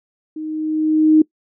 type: tone with level ramp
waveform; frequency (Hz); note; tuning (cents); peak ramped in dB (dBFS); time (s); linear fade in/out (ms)
sine; 311.1; D#4; 0; -25 to -6; 0.36-1.22; 5
effects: noise-tail reverb RT60 0.1 s tail -23 dB re dry